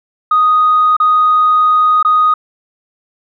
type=tone with dropouts; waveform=sine; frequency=1244.5 Hz; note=D#6; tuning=in tune; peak=-6 dBFS; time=0.31-2.34 s; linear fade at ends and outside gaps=5 ms; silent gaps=0.967-1 / 2.028-2.048 s; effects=tanh soft clip ceiling -3 dBFS